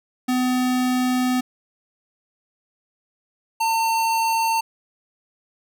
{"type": "tone pair in turn", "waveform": "square", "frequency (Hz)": [252.4, 903.4], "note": ["B3", "A5"], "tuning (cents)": [38, 45], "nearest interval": "octave + minor seventh", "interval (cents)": 2207, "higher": "second", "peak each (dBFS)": -19, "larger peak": "neither", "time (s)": [[0.28, 1.41], [3.6, 4.61]], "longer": "first", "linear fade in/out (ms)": 10, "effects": []}